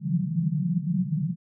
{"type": "band-pass noise", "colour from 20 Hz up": "white", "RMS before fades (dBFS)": -26, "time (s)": [0, 1.36], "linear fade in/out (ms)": 50, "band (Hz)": [140, 190], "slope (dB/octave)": 96, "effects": []}